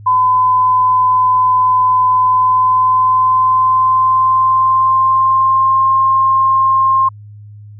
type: tone with pitch glide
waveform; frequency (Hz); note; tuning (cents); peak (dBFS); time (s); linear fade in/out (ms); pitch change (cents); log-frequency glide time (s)
sine; 1013 to 1062.1; B5 to C6; +44 to +26; -8; 0.06-7.09; 10; +82; 2.18-5.9
effects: added 104 Hz sine -32 dBFS peak until 7.79 s